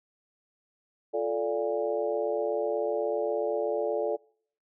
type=harmonic tone with a mistuned harmonic; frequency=116.54 Hz; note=A#2; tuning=in tune; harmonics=3 / 4 / 5 / 6 / 7; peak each=-35 / -29 / -30 / -37 / -40 dBFS; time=1.13-4.17 s; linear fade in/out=20 ms; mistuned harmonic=4; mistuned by=-110 cents; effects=noise-tail reverb RT60 0.6 s tail -26 dB re dry